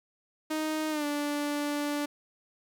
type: tone with pitch glide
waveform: sawtooth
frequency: 311.1 to 291.9 Hz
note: D#4 to D4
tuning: 0 to -10 cents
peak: -25 dBFS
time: 0.5-2.06 s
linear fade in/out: 10 ms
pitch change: -110 cents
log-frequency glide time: 0.9-1.05 s
effects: 10-bit